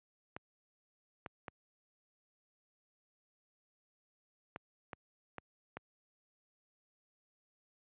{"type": "clicks", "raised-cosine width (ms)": 0.5, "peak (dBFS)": -27, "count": 7, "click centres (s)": [0.365, 1.262, 1.482, 4.561, 4.932, 5.383, 5.77], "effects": ["high-pass 80 Hz 12 dB/octave", "resampled to 8000 Hz"]}